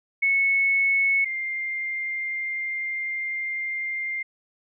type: tone pair in turn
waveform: sine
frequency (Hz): 2202 / 2104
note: C#7 / C7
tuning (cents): -12 / +9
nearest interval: minor second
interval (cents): 79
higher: first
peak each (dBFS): -18 / -26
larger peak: first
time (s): 0.22-1.25 / 1.25-4.23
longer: second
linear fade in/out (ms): 10
effects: none